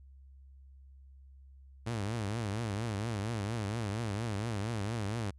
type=tone with vibrato; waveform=sawtooth; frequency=108.1 Hz; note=A2; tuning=30 cents flat; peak=-29 dBFS; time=1.86-5.31 s; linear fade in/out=10 ms; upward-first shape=triangle; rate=4.3 Hz; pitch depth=200 cents each way; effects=added 67 Hz sine -52 dBFS peak until 5.38 s + resampled to 24000 Hz